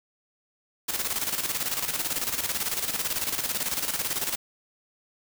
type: noise with tremolo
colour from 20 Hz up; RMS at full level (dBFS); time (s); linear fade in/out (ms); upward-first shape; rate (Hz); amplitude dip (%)
white; -27; 0.88-4.36; 10; square; 18; 60
effects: none

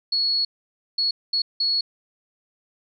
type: tone bursts at uneven times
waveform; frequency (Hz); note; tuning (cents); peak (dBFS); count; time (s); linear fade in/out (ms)
sine; 4360; C#8; -29; -19; 4; 0.12-0.45 / 0.98-1.11 / 1.33-1.42 / 1.6-1.81; 5
effects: none

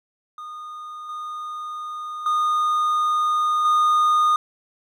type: tone with level steps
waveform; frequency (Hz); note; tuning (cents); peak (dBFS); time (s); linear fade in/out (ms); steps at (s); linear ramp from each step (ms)
triangle; 1227; D#6; -25; -31 / -27 / -16 / -13; 0.38-4.36; 2; 1.09 / 2.26 / 3.65; 2
effects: none

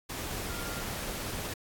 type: tone in noise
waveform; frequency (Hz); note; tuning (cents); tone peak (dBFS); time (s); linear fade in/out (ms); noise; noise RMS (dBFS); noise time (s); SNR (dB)
sine; 1396.9; F6; 0; -44; 0.49-0.83; 10; pink; -37; 0.09-1.54; -10
effects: AAC 64 kbps

